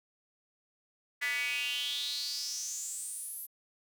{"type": "tone with high-pass filter sweep", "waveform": "square", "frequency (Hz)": 132.3, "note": "C3", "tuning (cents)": 20, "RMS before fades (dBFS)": -36, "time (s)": [1.21, 3.47], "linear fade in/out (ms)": 20, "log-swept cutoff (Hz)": [1900, 12000], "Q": 7.2, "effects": []}